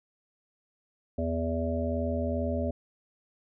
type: harmonic tone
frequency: 82.4 Hz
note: E2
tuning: in tune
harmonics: 1 / 3 / 5 / 7 / 8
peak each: -31 / -32 / -38 / -33 / -37 dBFS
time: 1.18-2.71 s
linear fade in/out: 5 ms
effects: none